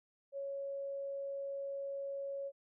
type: tone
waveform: sine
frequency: 554.4 Hz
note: C#5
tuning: in tune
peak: -38 dBFS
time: 0.32-2.52 s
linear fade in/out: 50 ms
effects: none